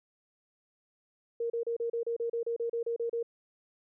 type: tone bursts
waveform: sine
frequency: 466.2 Hz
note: A#4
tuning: in tune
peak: -29 dBFS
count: 14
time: 1.4-3.229 s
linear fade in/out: 5 ms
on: 100 ms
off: 33 ms
effects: none